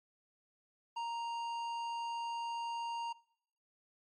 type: tone with tanh clipping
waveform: sine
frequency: 932.3 Hz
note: A#5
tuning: in tune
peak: -38 dBFS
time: 0.96-3.13 s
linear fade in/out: 10 ms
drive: 12 dB
effects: noise-tail reverb RT60 0.7 s tail -22 dB re dry + MP3 48 kbps